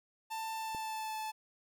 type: tone with pitch glide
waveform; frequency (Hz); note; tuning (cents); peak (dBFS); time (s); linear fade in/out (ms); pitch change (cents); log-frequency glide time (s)
45% pulse; 889 to 870.7; A5 to A5; +18 to -18; -37; 0.3-1.32; 20; -36; 0.54-1.17
type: click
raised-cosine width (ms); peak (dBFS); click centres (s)
2; -33; 0.748
effects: none

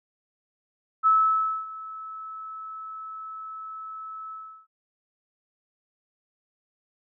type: tone with ADSR envelope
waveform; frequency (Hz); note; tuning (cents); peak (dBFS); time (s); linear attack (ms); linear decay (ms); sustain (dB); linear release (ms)
sine; 1302; E6; -22; -15; 1.03-4.67; 35; 590; -20; 350
effects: none

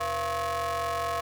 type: ring-modulated tone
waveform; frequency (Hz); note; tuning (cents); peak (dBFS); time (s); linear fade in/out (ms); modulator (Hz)
35% pulse; 201.4; G3; +47; -23; 0-1.21; 10; 884
effects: none

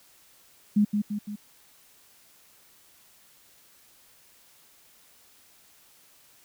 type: tone with echo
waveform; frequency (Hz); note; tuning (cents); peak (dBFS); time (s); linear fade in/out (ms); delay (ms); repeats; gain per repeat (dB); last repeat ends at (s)
sine; 207.7; G#3; 0; -17; 0.76-0.85; 10; 170; 3; -5; 1.36
effects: white hiss -58 dBFS RMS until 6.44 s

